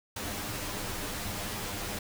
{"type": "noise with comb filter", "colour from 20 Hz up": "pink", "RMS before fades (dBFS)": -36, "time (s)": [0.16, 1.99], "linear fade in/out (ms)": 5, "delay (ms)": 9.9, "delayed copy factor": 0.7, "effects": []}